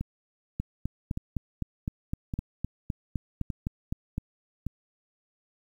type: two click trains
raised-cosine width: 5 ms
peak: -19 / -17 dBFS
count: 5 / 15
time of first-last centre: 0.01-4.667 / 0.6-4.181 s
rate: 0.859 / 3.91 Hz
effects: 9-bit